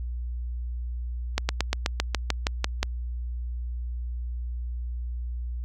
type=slowing click train; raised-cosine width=0.2 ms; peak=-6 dBFS; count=11; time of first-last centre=1.38-2.83 s; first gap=110 ms; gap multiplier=1.06; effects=added 60 Hz sine -29 dBFS peak until 5.64 s